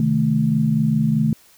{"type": "chord", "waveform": "sine", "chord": "A diminished", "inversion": "first", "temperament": "equal with one note detuned", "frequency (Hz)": [130.81, 155.56, 218.9], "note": ["C3", "Eb3", "A3"], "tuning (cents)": [0, 0, -9], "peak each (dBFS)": [-23, -19, -18], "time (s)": [0, 1.33], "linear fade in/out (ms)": 2, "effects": ["white hiss -52 dBFS RMS until 1.57 s"]}